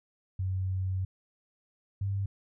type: tone pair in turn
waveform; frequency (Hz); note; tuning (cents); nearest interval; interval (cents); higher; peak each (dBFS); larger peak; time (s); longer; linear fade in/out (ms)
sine; 93.9 / 98.73; F#2 / G2; +26 / +13; minor second; 87; second; -28; neither; 0.39-1.05 / 2.01-2.26; first; 5
effects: none